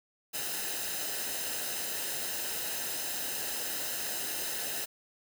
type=noise with comb filter; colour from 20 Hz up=white; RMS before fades=-35 dBFS; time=0.33-4.86 s; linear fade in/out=20 ms; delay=0.88 ms; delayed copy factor=-0.6; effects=none

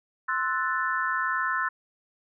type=chord; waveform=sine; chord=F# half-diminished seventh; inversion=second; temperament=equal; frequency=1046.5 / 1318.5 / 1480 / 1760 Hz; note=C6 / E6 / F#6 / A6; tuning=0 / 0 / 0 / 0 cents; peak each=-30 dBFS; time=0.28-1.69 s; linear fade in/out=10 ms; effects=none

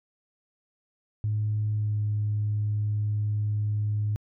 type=tone with pitch glide; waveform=sine; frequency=106.3 to 105.08 Hz; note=G#2 to G#2; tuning=+41 to +21 cents; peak=-23 dBFS; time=1.24-4.16 s; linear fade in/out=0 ms; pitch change=-20 cents; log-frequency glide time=1.73-1.98 s; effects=tanh soft clip ceiling -19 dBFS

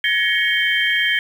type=tone cluster; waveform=sine; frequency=1698 / 1881 / 2218 / 3151 Hz; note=G#6 / A#6 / C#7 / G7; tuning=+38 / +15 / 0 / +8 cents; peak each=-21 dBFS; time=0.04-1.19 s; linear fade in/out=2 ms; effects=7-bit

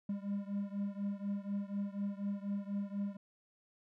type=beating tone pair; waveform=triangle; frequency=199.4 / 203.5 Hz; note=G3 / G#3; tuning=+30 / -35 cents; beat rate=4.1 Hz; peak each=-36 / -38 dBFS; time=0.09-3.17 s; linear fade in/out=5 ms; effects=none

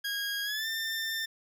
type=tone with pitch glide; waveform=20% pulse; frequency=1636 to 1794.4 Hz; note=G#6 to A6; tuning=-26 to +34 cents; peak=-26 dBFS; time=0.04-1.26 s; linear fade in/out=10 ms; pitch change=+160 cents; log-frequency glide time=0.43-0.67 s; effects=none

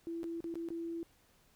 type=tone with dropouts; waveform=sine; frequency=334.4 Hz; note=E4; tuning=25 cents sharp; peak=-37 dBFS; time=0.07-1.03 s; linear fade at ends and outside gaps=0 ms; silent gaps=0.232-0.241 / 0.405-0.442 / 0.541-0.555 / 0.687-0.704 s; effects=pink hiss -68 dBFS RMS until 1.55 s

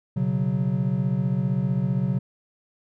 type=chord; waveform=triangle; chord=B suspended second; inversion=none; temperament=just; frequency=123.47 / 138.9 / 185.21 Hz; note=B2 / C#3 / F#3; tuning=0 / +4 / +2 cents; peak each=-25 / -23 / -23 dBFS; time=0.16-2.19 s; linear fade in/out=10 ms; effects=none

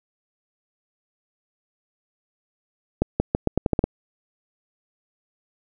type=accelerating click train; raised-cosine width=2 ms; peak=-5 dBFS; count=9; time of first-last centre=3.02-3.84 s; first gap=180 ms; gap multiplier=0.83; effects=none

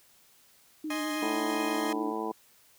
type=tone with vibrato; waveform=sine; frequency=303.1 Hz; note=D#4; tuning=45 cents flat; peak=-32 dBFS; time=0.84-2.12 s; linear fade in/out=5 ms; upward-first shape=sine; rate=9.6 Hz; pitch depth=45 cents each way
type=chord; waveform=15% pulse; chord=Ab major; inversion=second; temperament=equal; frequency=622.3 / 830.6 / 1046.5 Hz; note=Eb5 / Ab5 / C6; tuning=0 / 0 / 0 cents; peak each=-29 / -33 / -33 dBFS; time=0.9-1.93 s; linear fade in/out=5 ms
type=harmonic tone; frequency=110 Hz; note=A2; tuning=in tune; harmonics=2 / 3 / 4 / 5 / 6 / 7 / 8 / 9; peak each=-40 / -36 / -36 / -46 / -44 / -39 / -42 / -37 dBFS; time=1.22-2.32 s; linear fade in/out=5 ms
effects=white hiss -61 dBFS RMS until 2.78 s

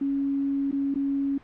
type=tone with dropouts; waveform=sine; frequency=277.2 Hz; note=C#4; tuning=in tune; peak=-23 dBFS; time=0.01-1.38 s; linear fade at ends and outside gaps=5 ms; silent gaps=0.713-0.726 / 0.943-0.956 s; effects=pink hiss -52 dBFS RMS until 1.43 s + low-pass 2000 Hz 12 dB/octave

